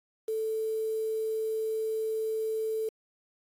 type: tone with quantisation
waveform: sine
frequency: 440 Hz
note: A4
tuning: in tune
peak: -28 dBFS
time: 0.28-2.89 s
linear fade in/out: 5 ms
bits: 8
effects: AAC 64 kbps